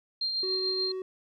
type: tone with tremolo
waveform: sine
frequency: 4186 Hz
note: C8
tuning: in tune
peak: -26 dBFS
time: 0.21-0.92 s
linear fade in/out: 5 ms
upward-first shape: triangle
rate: 6.9 Hz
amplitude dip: 40%
type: tone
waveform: triangle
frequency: 374.9 Hz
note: F#4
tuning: 23 cents sharp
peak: -30 dBFS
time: 0.43-1.02 s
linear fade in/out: 2 ms
effects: none

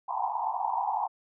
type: band-pass noise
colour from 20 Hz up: white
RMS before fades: -30 dBFS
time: 0.08-1.08 s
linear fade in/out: 20 ms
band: 740 to 1000 Hz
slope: 96 dB/octave
effects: none

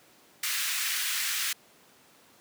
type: high-pass noise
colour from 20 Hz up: pink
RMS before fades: -30 dBFS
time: 0.43-1.53 s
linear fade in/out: 5 ms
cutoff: 1600 Hz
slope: 24 dB/octave
effects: pink hiss -58 dBFS RMS until 2.4 s + high-pass 200 Hz 12 dB/octave

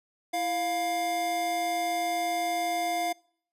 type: tone pair together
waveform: square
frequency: 331.9 / 703.7 Hz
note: E4 / F5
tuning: +12 / +13 cents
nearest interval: octave + minor second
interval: 1301 cents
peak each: -37 / -28 dBFS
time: 0.33-3.13 s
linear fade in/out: 10 ms
effects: noise-tail reverb RT60 0.6 s tail -26 dB re dry + resampled to 32000 Hz

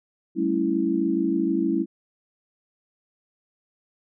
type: chord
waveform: sine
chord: A dominant seventh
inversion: third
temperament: equal with one note detuned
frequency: 193.3 / 220 / 277.2 / 329.6 Hz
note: G3 / A3 / C#4 / E4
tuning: -24 / 0 / 0 / 0 cents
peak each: -28 / -29 / -26 / -23 dBFS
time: 0.35-1.86 s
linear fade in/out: 50 ms
effects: none

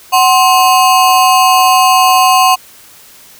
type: ring-modulated tone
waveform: square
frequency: 901 Hz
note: A5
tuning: 41 cents sharp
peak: -3 dBFS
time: 0.12-2.56 s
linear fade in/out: 20 ms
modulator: 151 Hz
effects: white hiss -39 dBFS RMS until 3.39 s

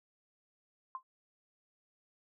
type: tone with exponential decay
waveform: sine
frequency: 1046.5 Hz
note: C6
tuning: in tune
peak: -34 dBFS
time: 0.95-1.03 s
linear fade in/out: 1 ms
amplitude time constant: 16 ms
effects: none

